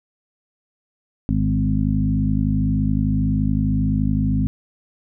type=harmonic tone with a mistuned harmonic; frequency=51.7 Hz; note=G#1; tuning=7 cents flat; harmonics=1 / 2 / 3 / 4 / 5; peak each=-23 / -23 / -23 / -23 / -23 dBFS; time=1.29-4.47 s; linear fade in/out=0 ms; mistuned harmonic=4; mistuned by=+15 cents; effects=none